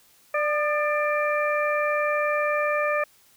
harmonic tone with a mistuned harmonic, 592 Hz, D5, 14 cents sharp, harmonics 1 / 2 / 3 / 4, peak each -24 / -27 / -29 / -30 dBFS, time 0.34-3.04 s, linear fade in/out 5 ms, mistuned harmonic 2, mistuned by +41 cents, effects white hiss -58 dBFS RMS until 3.36 s

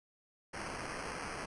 blue noise with sample-and-hold, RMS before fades -42 dBFS, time 0.53-1.46 s, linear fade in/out 10 ms, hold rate 3675 Hz, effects resampled to 24000 Hz

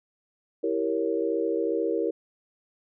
sine chord, E diminished seventh, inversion none, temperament equal, 329.6 / 392 / 466.2 / 554.4 Hz, E4 / G4 / Bb4 / Db5, 0 / 0 / 0 / 0 cents, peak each -29 / -30 / -27 / -33 dBFS, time 0.63-2.11 s, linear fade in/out 10 ms, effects none

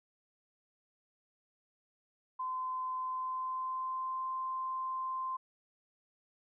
sine tone with pitch glide, 1028 to 1042.4 Hz, C6 to C6, -31 to -7 cents, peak -34 dBFS, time 2.39-5.37 s, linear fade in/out 10 ms, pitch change +24 cents, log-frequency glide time 2.98-4.24 s, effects none

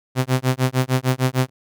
sawtooth tone with tremolo, 129.1 Hz, C3, 23 cents flat, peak -10 dBFS, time 0.15-1.5 s, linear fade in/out 50 ms, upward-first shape sine, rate 6.6 Hz, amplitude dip 100%, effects none

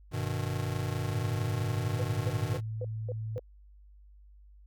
square chord, G augmented, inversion none, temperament just, 98 / 122.5 / 153.12 Hz, G2 / B2 / D#3, 0 / -14 / -27 cents, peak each -35 / -35 / -37 dBFS, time 0.11-2.61 s, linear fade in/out 50 ms
sine tone, 110 Hz, A2, in tune, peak -33 dBFS, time 1.1-3.38 s, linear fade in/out 0 ms
sine tone bursts, 499.8 Hz, B4, 21 cents sharp, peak -34 dBFS, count 6, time 1.99-3.394 s, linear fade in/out 2 ms, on 34 ms, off 240 ms
effects added 50 Hz sine -52 dBFS peak until 4.66 s

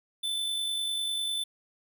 square tone with amplitude modulation, 3520 Hz, A7, in tune, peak -28 dBFS, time 0.23-1.44 s, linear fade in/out 10 ms, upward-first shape sine, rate 50 Hz, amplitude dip 30%, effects none

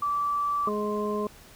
sine tone, 1160 Hz, D6, 22 cents flat, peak -24 dBFS, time 0.02-0.69 s, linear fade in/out 5 ms
harmonic tone, 209.3 Hz, G#3, 14 cents sharp, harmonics 1 / 2 / 3 / 5, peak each -31 / -29 / -36 / -33 dBFS, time 0.67-1.27 s, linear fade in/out 2 ms
effects pink hiss -51 dBFS RMS until 1.55 s

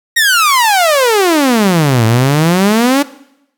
sawtooth exponential two-way sweep, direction down then up, 1909 to 109.2 to 291.8 Hz, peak -4 dBFS, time 0.16-3.03 s, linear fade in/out 10 ms, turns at 2.05 s, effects noise-tail reverb RT60 0.8 s tail -18 dB re dry

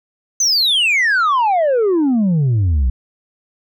sine exponential sweep, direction down, 6290 to 58.9 Hz, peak -9 dBFS, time 0.4-2.9 s, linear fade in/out 5 ms, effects tanh soft clip ceiling -11 dBFS

